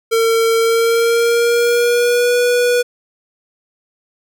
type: tone with pitch glide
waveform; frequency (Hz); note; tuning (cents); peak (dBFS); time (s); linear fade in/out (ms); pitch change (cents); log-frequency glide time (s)
square; 454.8 to 487.4; A#4 to B4; -43 to -23; -12; 0.11-2.83; 20; +120; 0.57-2.36
effects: none